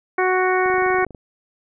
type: harmonic tone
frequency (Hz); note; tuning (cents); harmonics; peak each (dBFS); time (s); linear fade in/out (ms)
370; F#4; 0; 1 / 2 / 3 / 4 / 5 / 6; -19 / -22 / -24 / -25 / -26 / -27; 0.18-1.05; 5
type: click train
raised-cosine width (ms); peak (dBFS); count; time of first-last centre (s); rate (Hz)
2; -25; 13; 0.66-1.148; 24.6
effects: none